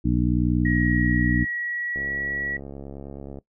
harmonic tone, 60.6 Hz, B1, 32 cents flat, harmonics 1 / 2 / 3 / 4 / 5, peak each -25 / -25 / -25 / -25 / -25 dBFS, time 0.04-1.45 s, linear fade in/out 20 ms
sine tone with pitch glide, 1900 to 1929.9 Hz, A#6 to B6, +33 to -40 cents, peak -26 dBFS, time 0.65-2.57 s, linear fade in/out 5 ms, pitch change +27 cents, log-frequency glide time 0.77-2.08 s
click train, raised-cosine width 2 ms, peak -24 dBFS, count 100, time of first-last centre 1.96-3.387 s, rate 69.4 Hz
effects noise-tail reverb RT60 0.1 s tail -19 dB re dry

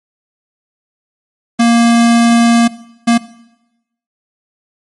square tone bursts at uneven times, 233.7 Hz, A#3, 5 cents sharp, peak -7 dBFS, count 2, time 1.59-2.68 / 3.07-3.18 s, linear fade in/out 10 ms, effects noise-tail reverb RT60 0.9 s tail -18 dB re dry + MP3 48 kbps

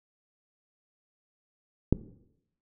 click, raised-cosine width 3 ms, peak -7 dBFS, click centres 1.926 s, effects noise-tail reverb RT60 0.8 s tail -17 dB re dry

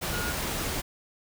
sine tone in noise, 1434 Hz, F6, 45 cents sharp, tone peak -33 dBFS, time 0.12-0.33 s, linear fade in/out 20 ms, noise pink, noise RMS -31 dBFS, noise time 0.01-0.82 s, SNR -5 dB, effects none

